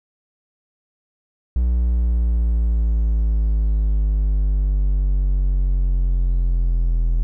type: exponential sweep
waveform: triangle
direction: down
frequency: 60.8 to 41.2 Hz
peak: -13 dBFS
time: 1.56-7.23 s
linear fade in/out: 0 ms
effects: none